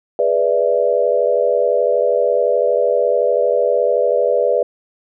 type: chord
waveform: sine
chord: E dominant seventh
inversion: first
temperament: equal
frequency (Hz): 415.3 / 493.9 / 587.3 / 659.3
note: G#4 / B4 / D5 / E5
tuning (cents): 0 / 0 / 0 / 0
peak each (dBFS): -21 / -16 / -17 / -21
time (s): 0.19-4.63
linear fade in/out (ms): 2
effects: none